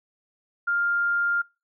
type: tone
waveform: sine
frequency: 1401 Hz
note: F6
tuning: 5 cents sharp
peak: -21 dBFS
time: 0.67-1.42 s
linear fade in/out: 10 ms
effects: noise-tail reverb RT60 0.3 s tail -26 dB re dry